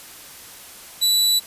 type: tone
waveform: sawtooth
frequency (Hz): 3951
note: B7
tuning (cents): 0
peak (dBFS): -12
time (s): 1.01-1.4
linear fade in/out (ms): 20
effects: white hiss -41 dBFS RMS until 1.46 s + resampled to 32000 Hz